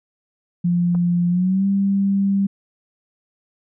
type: tone with pitch glide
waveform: sine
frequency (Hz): 174.61 to 197.13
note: F3 to G3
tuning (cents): 0 to +10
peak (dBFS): -15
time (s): 0.64-2.47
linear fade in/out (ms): 10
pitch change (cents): +210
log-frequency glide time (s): 1.29-1.66
type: clicks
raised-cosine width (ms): 1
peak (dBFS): -24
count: 2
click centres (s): 0.948 / 0.952
effects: none